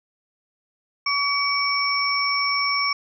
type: tone cluster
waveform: sine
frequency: 1136 / 2270 / 5430 Hz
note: C#6 / C#7 / F8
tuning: +42 / +41 / -50 cents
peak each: -24 dBFS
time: 1.06-2.93 s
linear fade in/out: 5 ms
effects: none